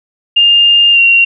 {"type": "tone with pitch glide", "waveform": "sine", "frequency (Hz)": [2811, 2755], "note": ["F7", "F7"], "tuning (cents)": [11, -24], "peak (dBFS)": -4, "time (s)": [0.36, 1.25], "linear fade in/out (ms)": 10, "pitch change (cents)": -35, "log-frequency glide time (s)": [0.92, 0.99], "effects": []}